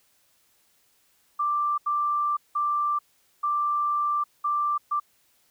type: tone bursts at uneven times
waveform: sine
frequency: 1178 Hz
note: D6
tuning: 5 cents sharp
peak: -22 dBFS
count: 6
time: 1.39-1.78 / 1.86-2.37 / 2.55-2.99 / 3.43-4.24 / 4.44-4.78 / 4.91-5 s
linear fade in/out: 10 ms
effects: white hiss -65 dBFS RMS until 5.5 s